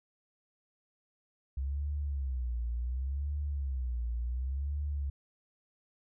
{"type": "tone with vibrato", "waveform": "sine", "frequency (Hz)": 65.41, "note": "C2", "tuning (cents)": 0, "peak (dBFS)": -31, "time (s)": [1.57, 5.1], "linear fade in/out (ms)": 5, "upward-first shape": "sine", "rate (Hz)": 0.69, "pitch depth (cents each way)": 190, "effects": []}